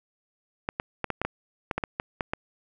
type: clicks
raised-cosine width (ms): 0.5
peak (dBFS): -12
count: 12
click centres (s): 0.689 / 0.799 / 1.043 / 1.103 / 1.216 / 1.25 / 1.712 / 1.78 / 1.838 / 1.999 / 2.208 / 2.335
effects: none